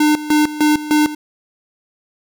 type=tone with tremolo; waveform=square; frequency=301.6 Hz; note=D4; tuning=46 cents sharp; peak=-11 dBFS; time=0-1.15 s; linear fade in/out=5 ms; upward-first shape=square; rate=3.3 Hz; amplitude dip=80%; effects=none